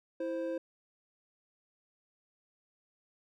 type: tone pair together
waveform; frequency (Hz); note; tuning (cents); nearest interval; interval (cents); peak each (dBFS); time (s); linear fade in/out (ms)
triangle; 329.7 / 523.3; E4 / C5; 0 / 0; minor sixth; 800; -35 / -33; 0.2-0.58; 5
effects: none